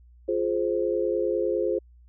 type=chord; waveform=sine; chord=F minor; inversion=none; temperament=just; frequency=349.2 / 419.1 / 523.8 Hz; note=F4 / Ab4 / C5; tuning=0 / +16 / +2 cents; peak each=-27 dBFS; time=0.28-1.79 s; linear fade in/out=10 ms; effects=added 60 Hz sine -50 dBFS peak until 2.08 s

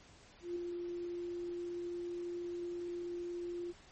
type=tone with ADSR envelope; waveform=sine; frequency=348.8 Hz; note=F4; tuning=2 cents flat; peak=-34 dBFS; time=0.41-3.73 s; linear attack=150 ms; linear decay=5 ms; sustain=-4 dB; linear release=30 ms; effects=pink hiss -60 dBFS RMS until 3.91 s + MP3 32 kbps

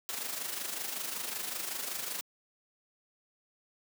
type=noise with amplitude modulation; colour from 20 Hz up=white; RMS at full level=-35 dBFS; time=0.09-2.21 s; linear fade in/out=0 ms; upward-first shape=sine; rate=25.3 Hz; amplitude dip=55%; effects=high-pass 200 Hz 12 dB/octave

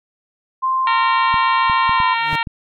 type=tone with pitch glide; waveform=sine; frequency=1047 to 1015.4 Hz; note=C6 to B5; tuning=+1 to +48 cents; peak=-15 dBFS; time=0.62-2.15 s; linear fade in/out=20 ms; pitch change=-53 cents; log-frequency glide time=1.95-2.01 s
type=harmonic tone; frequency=460 Hz; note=A#4; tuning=23 cents flat; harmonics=2 / 3 / 4 / 5 / 6 / 7 / 8 / 9; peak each=-20 / -26 / -24 / -25 / -27 / -30 / -34 / -35 dBFS; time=0.87-2.43 s; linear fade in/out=2 ms
type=clicks; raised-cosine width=5 ms; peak=-17 dBFS; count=6; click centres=1.342 / 1.698 / 1.894 / 2.002 / 2.33 / 2.472 s
type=tone with exponential growth; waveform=sawtooth; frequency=150.6 Hz; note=D3; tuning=44 cents sharp; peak=-19 dBFS; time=2.13-2.36 s; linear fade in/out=5 ms; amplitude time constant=48 ms
effects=none

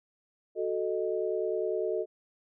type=chord; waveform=sine; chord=D# diminished; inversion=first; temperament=equal; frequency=370 / 440 / 622.3 Hz; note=F#4 / A4 / D#5; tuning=0 / 0 / 0 cents; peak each=-32 / -31 / -34 dBFS; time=0.55-2.06 s; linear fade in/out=50 ms; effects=none

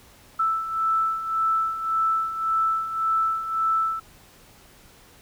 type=beating tone pair; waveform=sine; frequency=1318.5 / 1320.3 Hz; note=E6 / E6; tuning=0 / +2 cents; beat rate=1.8 Hz; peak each=-28 / -22 dBFS; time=0.39-4 s; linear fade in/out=10 ms; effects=pink hiss -52 dBFS RMS until 5.21 s

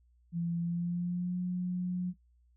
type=tone with pitch glide; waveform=sine; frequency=170 to 180.11 Hz; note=F3 to F#3; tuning=-46 to -46 cents; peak=-30 dBFS; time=0.32-2.14 s; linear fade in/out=50 ms; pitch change=+100 cents; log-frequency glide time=0.6-1.38 s; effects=noise-tail reverb RT60 0.1 s tail -18 dB re dry + added 60 Hz sine -63 dBFS peak until 2.56 s

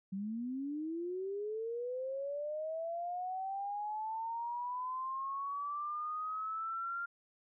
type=linear sweep; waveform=sine; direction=up; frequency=187.4 to 1396.9 Hz; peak=-36 dBFS; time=0.12-7.06 s; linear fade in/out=10 ms; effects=none

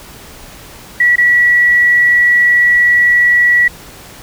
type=tone with dropouts; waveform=sine; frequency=1939 Hz; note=B6; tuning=32 cents flat; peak=-6 dBFS; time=1-3.68 s; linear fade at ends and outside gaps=5 ms; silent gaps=1.158-1.181 s; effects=pink hiss -35 dBFS RMS until 4.22 s

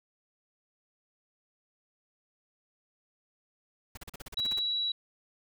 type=noise bursts; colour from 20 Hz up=pink; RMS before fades=-43 dBFS; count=11; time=3.95-4.593 s; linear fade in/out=5 ms; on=23 ms; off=39 ms
type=tone; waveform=sine; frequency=3906 Hz; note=B7; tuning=20 cents flat; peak=-28 dBFS; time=4.37-4.92 s; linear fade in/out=5 ms
effects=none

